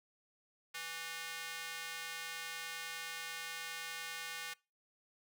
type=tone with high-pass filter; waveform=square; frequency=164.81 Hz; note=E3; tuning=in tune; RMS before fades=-44 dBFS; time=0.74-4.54 s; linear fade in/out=10 ms; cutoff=1800 Hz; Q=1.2; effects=noise-tail reverb RT60 0.3 s tail -25 dB re dry